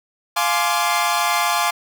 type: chord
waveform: sawtooth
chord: D half-diminished seventh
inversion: first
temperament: equal with one note detuned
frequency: 698.5 / 843.2 / 1046.5 / 1174.7 Hz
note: F5 / Ab5 / C6 / D6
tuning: 0 / +26 / 0 / 0 cents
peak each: -19 dBFS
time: 0.36-1.71 s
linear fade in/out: 10 ms
effects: none